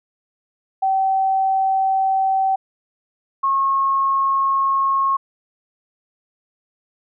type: tone pair in turn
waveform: sine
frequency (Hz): 769 / 1087.5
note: G5 / C#6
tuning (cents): -33 / -33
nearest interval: tritone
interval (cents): 600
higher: second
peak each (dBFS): -15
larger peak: neither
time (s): 0.82-2.56 / 3.43-5.17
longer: neither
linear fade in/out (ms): 10
effects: none